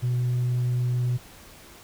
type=tone with tanh clipping; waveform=triangle; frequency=123.5 Hz; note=B2; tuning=in tune; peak=-22 dBFS; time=0.02-1.18 s; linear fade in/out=20 ms; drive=6 dB; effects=pink hiss -48 dBFS RMS until 1.83 s